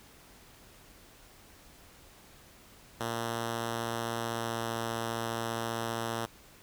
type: tone with pitch glide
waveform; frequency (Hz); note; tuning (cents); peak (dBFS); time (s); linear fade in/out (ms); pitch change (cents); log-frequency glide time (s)
5% pulse; 115.9 to 114.97; A#2 to A#2; -10 to -23; -21; 3-6.26; 5; -13; 4.18-4.72
effects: pink hiss -56 dBFS RMS until 6.62 s